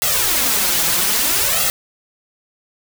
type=noise with flanger; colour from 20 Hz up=white; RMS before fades=-17 dBFS; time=0.02-1.7 s; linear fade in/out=0 ms; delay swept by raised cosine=1.5 to 6 ms; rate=0.62 Hz; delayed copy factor=+0.9; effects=none